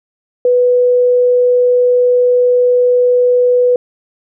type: tone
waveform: sine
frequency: 493.9 Hz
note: B4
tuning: in tune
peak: -7 dBFS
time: 0.45-3.76 s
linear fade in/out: 2 ms
effects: none